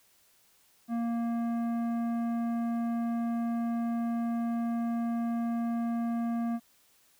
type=tone with tanh clipping; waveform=sine; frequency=233.1 Hz; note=A#3; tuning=in tune; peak=-30 dBFS; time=0.88-6.6 s; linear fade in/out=50 ms; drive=12 dB; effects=white hiss -65 dBFS RMS until 7.19 s